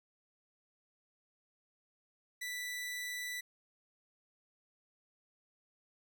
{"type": "tone", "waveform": "sawtooth", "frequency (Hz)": 1975.5, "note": "B6", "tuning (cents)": 0, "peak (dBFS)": -35, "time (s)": [2.41, 3.41], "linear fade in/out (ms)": 10, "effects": []}